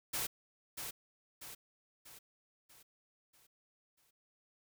white noise with echo, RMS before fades -37 dBFS, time 0.13-0.27 s, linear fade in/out 10 ms, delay 640 ms, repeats 6, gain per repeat -6 dB, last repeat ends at 4.11 s, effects none

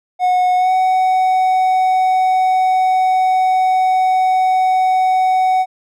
triangle tone with pitch glide, 730 to 747.5 Hz, F#5 to F#5, -24 to +17 cents, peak -9 dBFS, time 0.19-5.66 s, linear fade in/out 50 ms, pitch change +41 cents, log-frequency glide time 0.57-0.71 s, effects none

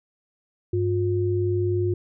sine tone pair together, 100 / 356.4 Hz, G2 / F4, +35 / +35 cents, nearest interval octave + minor seventh, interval 2200 cents, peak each -23 / -23 dBFS, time 0.73-1.94 s, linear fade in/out 5 ms, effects none

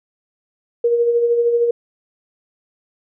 sine tone with tremolo, 472.4 Hz, A#4, 23 cents sharp, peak -11 dBFS, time 0.84-1.71 s, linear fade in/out 5 ms, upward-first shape sine, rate 13 Hz, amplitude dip 45%, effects none

